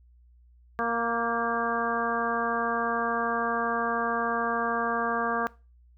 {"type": "harmonic tone with a mistuned harmonic", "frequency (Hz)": 233.1, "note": "A#3", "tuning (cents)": 0, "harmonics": [1, 2, 3, 4, 5, 6, 7], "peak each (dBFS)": [-34, -32, -32, -35, -30, -39, -33], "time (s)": [0.79, 5.47], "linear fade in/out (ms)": 0, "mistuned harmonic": 7, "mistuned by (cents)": -25, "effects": ["noise-tail reverb RT60 0.3 s tail -20 dB re dry", "added 60 Hz sine -54 dBFS peak until 5.97 s"]}